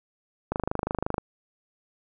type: click train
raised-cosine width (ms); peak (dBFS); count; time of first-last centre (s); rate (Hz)
1; -12; 18; 0.52-1.181; 25.7
effects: none